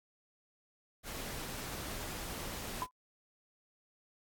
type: noise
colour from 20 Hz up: pink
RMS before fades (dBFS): -42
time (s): 1.03-2.87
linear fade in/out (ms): 50
type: tone with exponential decay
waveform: sine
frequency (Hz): 1008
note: B5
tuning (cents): +35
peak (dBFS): -29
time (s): 2.82-2.91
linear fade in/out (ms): 0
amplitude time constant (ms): 19
effects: AAC 64 kbps